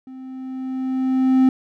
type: tone with level ramp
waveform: triangle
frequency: 260.6 Hz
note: C4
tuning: 7 cents flat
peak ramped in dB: -33 to -8 dBFS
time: 0.07-1.49 s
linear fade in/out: 2 ms
effects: none